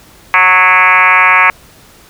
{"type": "tone with frequency modulation", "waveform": "sine", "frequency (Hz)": 1659, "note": "G#6", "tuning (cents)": -2, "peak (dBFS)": -4, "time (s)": [0.34, 1.5], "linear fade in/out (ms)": 0, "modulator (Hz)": 185, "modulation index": 4.2, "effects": ["pink hiss -41 dBFS RMS until 2.09 s"]}